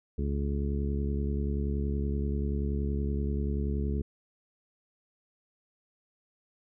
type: harmonic tone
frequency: 70.5 Hz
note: C#2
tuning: 30 cents sharp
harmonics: 1 / 2 / 3 / 4 / 5 / 6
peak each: -29 / -36 / -35 / -42 / -41 / -40 dBFS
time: 0.18-4.02 s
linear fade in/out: 5 ms
effects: none